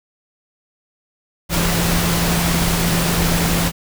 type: tone in noise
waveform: sine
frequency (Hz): 169.7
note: F3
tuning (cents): -49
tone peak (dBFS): -19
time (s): 1.49-3.72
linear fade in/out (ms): 50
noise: pink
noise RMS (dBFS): -19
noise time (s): 1.49-3.72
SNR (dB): -3
effects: none